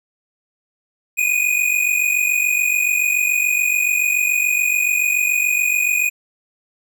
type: tone pair together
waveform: square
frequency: 2449 / 2496 Hz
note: D#7 / D#7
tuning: -28 / +5 cents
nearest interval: unison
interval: 33 cents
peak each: -19 dBFS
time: 1.17-6.1 s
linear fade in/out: 20 ms
effects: 9-bit